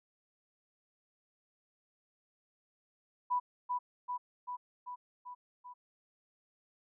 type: tone with echo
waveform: sine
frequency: 987.8 Hz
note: B5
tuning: in tune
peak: -28 dBFS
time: 3.3-3.4 s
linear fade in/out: 20 ms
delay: 390 ms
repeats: 6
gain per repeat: -3 dB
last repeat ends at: 5.74 s
effects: none